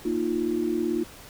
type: chord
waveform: sine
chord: Bb suspended fourth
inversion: none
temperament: equal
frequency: 233.1 / 311.1 / 349.2 Hz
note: Bb3 / Eb4 / F4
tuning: 0 / 0 / 0 cents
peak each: -30 / -28 / -26 dBFS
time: 0.05-1.04 s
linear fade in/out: 5 ms
effects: pink hiss -46 dBFS RMS until 1.29 s